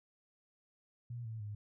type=tone with pitch steps; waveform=sine; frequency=119.7 / 111.68 / 104.2 Hz; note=A#2 / A2 / G#2; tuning=+46 / +26 / +6 cents; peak=-40 dBFS; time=1.1-1.55 s; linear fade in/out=5 ms; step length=150 ms; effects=none